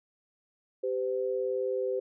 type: tone pair together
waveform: sine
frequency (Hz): 391.1 / 510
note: G4 / C5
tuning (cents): -4 / -44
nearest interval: perfect fourth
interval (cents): 460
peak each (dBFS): -31 / -30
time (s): 0.83-2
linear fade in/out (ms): 10
effects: none